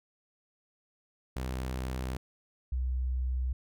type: tone pair in turn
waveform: sawtooth / sine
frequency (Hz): 64 / 63.37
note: C2 / B1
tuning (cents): -38 / +45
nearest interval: unison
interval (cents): 17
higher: first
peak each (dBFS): -29 / -28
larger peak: second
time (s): 1.36-2.17 / 2.72-3.53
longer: neither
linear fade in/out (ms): 5
effects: none